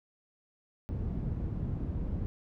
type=low-pass noise; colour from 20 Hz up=white; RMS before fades=-34 dBFS; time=0.89-2.26 s; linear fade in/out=0 ms; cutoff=130 Hz; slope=12 dB/octave; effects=none